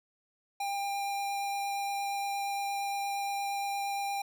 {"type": "tone with vibrato", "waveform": "square", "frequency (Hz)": 799, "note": "G5", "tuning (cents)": 33, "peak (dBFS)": -32, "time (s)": [0.6, 4.22], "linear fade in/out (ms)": 5, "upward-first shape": "triangle", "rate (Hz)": 8.6, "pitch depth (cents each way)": 9, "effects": []}